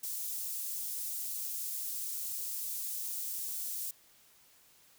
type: high-pass noise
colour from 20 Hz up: white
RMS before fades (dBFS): -38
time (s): 0.03-3.91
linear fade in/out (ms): 5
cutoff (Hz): 7500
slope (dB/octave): 12
effects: white hiss -63 dBFS RMS until 4.98 s